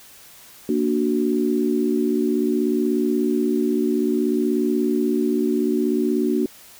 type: chord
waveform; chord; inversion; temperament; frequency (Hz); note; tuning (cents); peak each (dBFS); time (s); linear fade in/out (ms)
sine; Bb augmented; none; equal; 233.1 / 293.7 / 370; Bb3 / D4 / F#4; 0 / 0 / 0; -22; 0.69-6.46; 2
effects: white hiss -46 dBFS RMS until 6.79 s